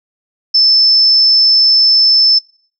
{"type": "tone", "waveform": "sine", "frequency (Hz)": 5274, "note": "E8", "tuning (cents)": 0, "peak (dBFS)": -6, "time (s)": [0.54, 2.39], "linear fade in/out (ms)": 10, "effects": ["noise-tail reverb RT60 0.5 s tail -23 dB re dry"]}